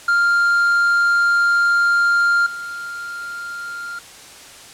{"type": "tone with level steps", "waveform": "triangle", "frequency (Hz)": 1396.9, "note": "F6", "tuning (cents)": 0, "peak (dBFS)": [-11, -25], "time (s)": [0.08, 3.99], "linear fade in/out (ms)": 5, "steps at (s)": 2.46, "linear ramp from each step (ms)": 5, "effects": ["white hiss -40 dBFS RMS until 4.73 s", "low-pass 9000 Hz 12 dB/octave"]}